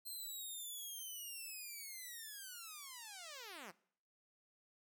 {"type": "linear sweep", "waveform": "5% pulse", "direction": "down", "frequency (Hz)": [4186, 155.56], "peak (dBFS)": -38, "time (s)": [0.05, 3.72], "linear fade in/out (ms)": 20, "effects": ["noise-tail reverb RT60 0.6 s tail -21 dB re dry"]}